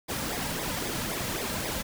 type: noise with flanger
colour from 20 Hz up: pink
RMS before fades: -32 dBFS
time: 0.08-1.83 s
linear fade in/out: 20 ms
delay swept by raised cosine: 0.69 to 2.79 ms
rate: 3.8 Hz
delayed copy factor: -0.65
effects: none